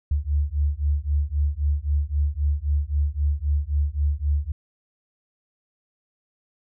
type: beating tone pair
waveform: sine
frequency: 71.1 / 74.9 Hz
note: C#2 / D2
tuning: +45 / +35 cents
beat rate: 3.8 Hz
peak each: -23 dBFS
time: 0.11-4.52 s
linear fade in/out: 5 ms
effects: none